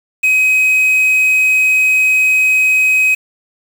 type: tone with quantisation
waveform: triangle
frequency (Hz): 2529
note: D#7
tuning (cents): +28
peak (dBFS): -7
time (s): 0.23-3.15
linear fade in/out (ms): 10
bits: 5
effects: none